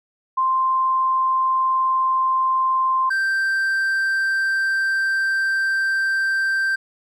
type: tone pair in turn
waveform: sine / triangle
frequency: 1046.5 / 1568 Hz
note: C6 / G6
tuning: 0 / 0 cents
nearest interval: perfect fifth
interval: 700 cents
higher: second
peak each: -16 dBFS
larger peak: neither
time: 0.37-3.1 / 3.1-6.76 s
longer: second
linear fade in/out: 10 ms
effects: none